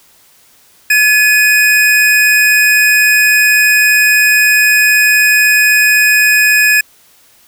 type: tone pair together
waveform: square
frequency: 1708.4 / 2489 Hz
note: G#6 / D#7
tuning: +48 / 0 cents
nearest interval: perfect fifth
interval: 652 cents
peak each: -10 dBFS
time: 0.9-6.81 s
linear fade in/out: 5 ms
effects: white hiss -47 dBFS RMS until 7.47 s